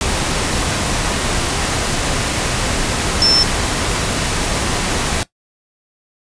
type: tone in noise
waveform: sine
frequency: 5340 Hz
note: E8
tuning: 22 cents sharp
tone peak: -9 dBFS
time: 3.22-3.43 s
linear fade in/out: 0 ms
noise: pink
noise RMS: -18 dBFS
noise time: 0.01-5.23 s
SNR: +6 dB
effects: noise-tail reverb RT60 0.1 s tail -17 dB re dry + resampled to 22050 Hz